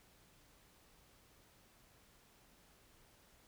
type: silence
effects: pink hiss -67 dBFS RMS until 3.47 s